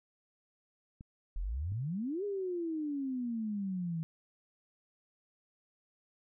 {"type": "clicks", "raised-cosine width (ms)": 5, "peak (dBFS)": -36, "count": 2, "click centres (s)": [1.009, 1.721]}
{"type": "exponential two-way sweep", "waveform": "sine", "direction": "up then down", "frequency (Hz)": [37.44, 415.3, 159.2], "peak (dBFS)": -33, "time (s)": [1.36, 4.03], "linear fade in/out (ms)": 0, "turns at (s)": 2.24}
{"effects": []}